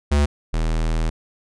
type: tone pair in turn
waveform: square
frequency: 72.5 / 40.12 Hz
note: D2 / E1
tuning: -22 / -46 cents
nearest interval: minor seventh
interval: 1024 cents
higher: first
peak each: -15 / -19 dBFS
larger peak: first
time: 0.11-0.26 / 0.53-1.1 s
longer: second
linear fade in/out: 10 ms
effects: resampled to 22050 Hz